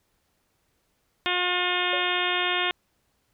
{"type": "harmonic tone", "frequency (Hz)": 358.3, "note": "F4", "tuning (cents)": 44, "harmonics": [1, 2, 3, 4, 5, 6, 7, 8, 9, 10], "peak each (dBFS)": [-32, -32, -32, -32, -32, -32, -32, -32, -32, -32], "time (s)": [1.26, 2.71], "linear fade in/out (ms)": 0}
{"type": "tone with exponential decay", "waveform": "sine", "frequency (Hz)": 565, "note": "C#5", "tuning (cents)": 33, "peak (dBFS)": -26, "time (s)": [1.93, 2.11], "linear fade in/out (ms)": 1, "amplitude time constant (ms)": 37}
{"effects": ["pink hiss -71 dBFS RMS until 3.33 s"]}